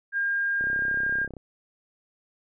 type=tone; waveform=sine; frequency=1610 Hz; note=G6; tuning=46 cents sharp; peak=-23 dBFS; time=0.12-1.28 s; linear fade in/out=50 ms
type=click train; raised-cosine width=2 ms; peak=-27 dBFS; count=26; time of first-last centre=0.61-1.368 s; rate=33 Hz
effects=none